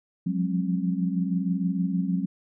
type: tone cluster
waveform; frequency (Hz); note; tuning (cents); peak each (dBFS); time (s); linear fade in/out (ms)
sine; 175 / 181.4 / 202.1 / 268.5; F3 / F#3 / G#3 / C4; +4 / -34 / -47 / +45; -32 / -25 / -31 / -31; 0.26-2.26; 10
effects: none